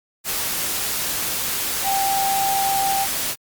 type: tone in noise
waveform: sine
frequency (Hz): 784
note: G5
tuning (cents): 0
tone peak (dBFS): -19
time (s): 1.83-3.07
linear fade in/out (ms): 50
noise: white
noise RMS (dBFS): -24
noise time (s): 0.24-3.36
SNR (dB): +2
effects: Opus 48 kbps